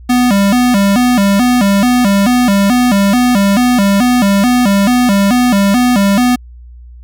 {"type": "tone with vibrato", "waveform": "square", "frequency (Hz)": 221.7, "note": "A3", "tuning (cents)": 13, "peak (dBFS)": -8, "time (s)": [0.09, 6.36], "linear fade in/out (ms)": 10, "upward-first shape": "square", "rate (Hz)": 2.3, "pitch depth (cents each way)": 190, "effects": ["added 60 Hz sine -31 dBFS peak until 7.03 s"]}